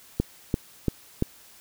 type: click train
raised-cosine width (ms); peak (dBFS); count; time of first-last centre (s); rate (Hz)
3; -9; 4; 0.2-1.224; 2.93
effects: white hiss -52 dBFS RMS until 1.6 s